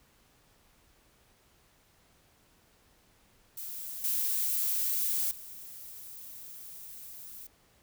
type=noise with level steps; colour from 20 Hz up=violet; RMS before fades=-40 / -30 / -46 dBFS; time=3.57-7.47 s; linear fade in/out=5 ms; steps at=4.04 / 5.31 s; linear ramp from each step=2 ms; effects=pink hiss -65 dBFS RMS until 7.82 s